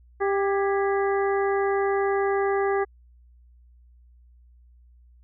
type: harmonic tone with a mistuned harmonic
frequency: 395.3 Hz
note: G4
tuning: 15 cents sharp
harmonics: 1 / 2 / 3 / 4 / 5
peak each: -22 / -28 / -32 / -34 / -36 dBFS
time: 0.2-2.85 s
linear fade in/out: 20 ms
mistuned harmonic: 4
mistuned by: +74 cents
effects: added 60 Hz sine -51 dBFS peak until 5.23 s